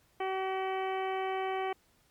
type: harmonic tone with a mistuned harmonic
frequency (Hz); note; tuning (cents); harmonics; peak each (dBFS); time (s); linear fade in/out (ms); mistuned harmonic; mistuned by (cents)
380.4; F#4; +48; 1 / 2 / 3 / 4 / 5 / 6 / 7 / 8; -34 / -34 / -41 / -48 / -45 / -44 / -53 / -49; 0.2-1.73; 5; 7; -22
effects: pink hiss -68 dBFS RMS until 2.1 s + MP3 96 kbps